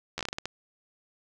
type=slowing click train; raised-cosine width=0.2 ms; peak=-15 dBFS; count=9; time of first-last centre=0.18-0.456 s; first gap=12 ms; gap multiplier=1.29; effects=none